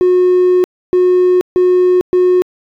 triangle tone bursts at uneven times, 363.1 Hz, F#4, 33 cents flat, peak -4 dBFS, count 4, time 0.01-0.64 / 0.93-1.41 / 1.56-2.01 / 2.13-2.42 s, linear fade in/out 0 ms, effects tanh soft clip ceiling -2 dBFS

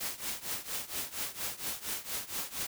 white noise with tremolo, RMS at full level -34 dBFS, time 0-2.67 s, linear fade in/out 10 ms, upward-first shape triangle, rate 4.3 Hz, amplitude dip 90%, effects none

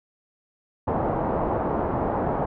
white low-pass noise, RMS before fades -25 dBFS, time 0.87-2.46 s, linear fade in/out 10 ms, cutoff 900 Hz, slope 24 dB/octave, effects none

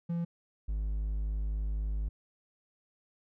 triangle tone pair in turn, 170 / 51.96 Hz, F3 / G#1, -46 / +2 cents, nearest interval octave + major sixth, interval 2052 cents, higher first, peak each -28 dBFS, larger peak neither, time 0.09-0.25 / 0.68-2.09 s, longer second, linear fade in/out 10 ms, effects none

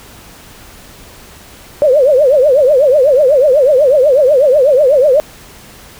sine tone with vibrato, 553 Hz, C#5, 4 cents flat, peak -5 dBFS, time 1.82-5.2 s, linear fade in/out 0 ms, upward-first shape triangle, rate 8.1 Hz, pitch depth 230 cents each way, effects pink hiss -37 dBFS RMS until 5.99 s

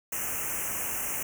white band-stop noise, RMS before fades -32 dBFS, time 0.12-1.23 s, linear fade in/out 5 ms, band 2900 to 5800 Hz, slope 96 dB/octave, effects none

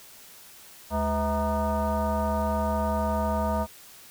sine tone with frequency modulation, 360 Hz, F#4, 47 cents flat, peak -23 dBFS, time 0.9-3.67 s, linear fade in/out 50 ms, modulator 286 Hz, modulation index 2.5, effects white hiss -49 dBFS RMS until 4.1 s

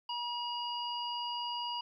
harmonic tone, 959 Hz, A#5, 49 cents sharp, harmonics 1 / 3 / 5, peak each -37 / -39 / -43 dBFS, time 0.09-1.81 s, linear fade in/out 5 ms, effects 12-bit

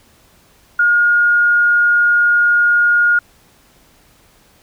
sine tone, 1428 Hz, F6, 38 cents sharp, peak -9 dBFS, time 0.79-3.19 s, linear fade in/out 5 ms, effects pink hiss -51 dBFS RMS until 4.62 s

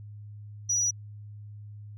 sine tone, 5840 Hz, F#8, 24 cents flat, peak -22 dBFS, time 0.69-0.91 s, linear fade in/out 10 ms, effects tanh soft clip ceiling -20 dBFS + added 104 Hz sine -41 dBFS peak until 1.97 s

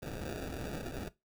violet noise with sample-and-hold, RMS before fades -40 dBFS, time 0.02-1.09 s, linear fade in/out 10 ms, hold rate 1050 Hz, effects noise-tail reverb RT60 0.2 s tail -18 dB re dry

